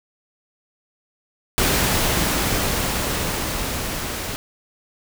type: noise with level ramp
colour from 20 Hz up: pink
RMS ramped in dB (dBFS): -18 to -28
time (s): 1.58-4.36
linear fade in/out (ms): 0
effects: none